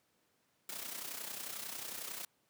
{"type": "noise with amplitude modulation", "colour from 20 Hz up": "white", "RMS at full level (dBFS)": -41, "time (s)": [0.69, 2.25], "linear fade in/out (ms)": 2, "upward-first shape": "sine", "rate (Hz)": 31.1, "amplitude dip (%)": 60, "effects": ["pink hiss -75 dBFS RMS until 2.49 s", "high-pass 150 Hz 12 dB/octave"]}